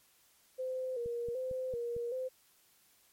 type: tone with vibrato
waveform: sine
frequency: 493.9 Hz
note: B4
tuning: in tune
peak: -34 dBFS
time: 0.58-2.29 s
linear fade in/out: 20 ms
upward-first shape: square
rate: 1.3 Hz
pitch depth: 72 cents each way
type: click train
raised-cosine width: 5 ms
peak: -36 dBFS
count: 5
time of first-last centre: 1.06-1.965 s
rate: 4.42 Hz
effects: white hiss -67 dBFS RMS until 3.12 s + MP3 64 kbps